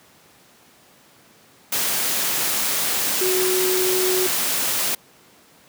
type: tone in noise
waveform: sine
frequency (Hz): 370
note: F#4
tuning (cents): 0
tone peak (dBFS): -20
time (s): 3.21-4.27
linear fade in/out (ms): 5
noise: white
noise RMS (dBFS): -22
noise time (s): 1.72-4.95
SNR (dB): -1
effects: pink hiss -52 dBFS RMS until 5.68 s + high-pass 150 Hz 12 dB/octave